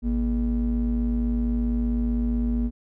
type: ring-modulated tone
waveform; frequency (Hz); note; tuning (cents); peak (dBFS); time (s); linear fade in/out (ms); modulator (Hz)
triangle; 91.9; F#2; -11; -16; 0.02-2.71; 50; 146
effects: none